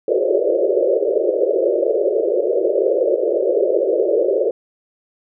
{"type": "band-pass noise", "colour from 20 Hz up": "white", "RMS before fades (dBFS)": -17, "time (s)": [0.08, 4.51], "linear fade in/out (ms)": 2, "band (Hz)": [350, 600], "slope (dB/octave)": 96, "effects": []}